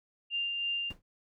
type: tone with tremolo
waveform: sine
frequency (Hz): 2794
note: F7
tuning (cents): 0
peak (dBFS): -29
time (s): 0.3-0.93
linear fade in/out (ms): 50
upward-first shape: sine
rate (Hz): 3.1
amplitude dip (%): 30
type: noise with exponential decay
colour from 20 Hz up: brown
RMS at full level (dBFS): -37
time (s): 0.9-1.02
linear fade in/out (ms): 5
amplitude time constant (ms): 26
effects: none